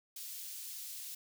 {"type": "high-pass noise", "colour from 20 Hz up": "white", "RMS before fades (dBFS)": -45, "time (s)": [0.16, 1.15], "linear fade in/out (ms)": 5, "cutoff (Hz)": 3800, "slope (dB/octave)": 12, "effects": []}